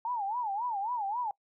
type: tone with vibrato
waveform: sine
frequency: 880 Hz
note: A5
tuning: in tune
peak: -30 dBFS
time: 0.05-1.31 s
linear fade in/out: 2 ms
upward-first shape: sine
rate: 3.7 Hz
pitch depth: 210 cents each way
effects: noise-tail reverb RT60 0.1 s tail -22 dB re dry